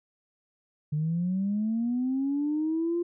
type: linear sweep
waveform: sine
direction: up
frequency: 146.83 to 349.2 Hz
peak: -24 dBFS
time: 0.92-3.03 s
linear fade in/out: 10 ms
effects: tanh soft clip ceiling -20 dBFS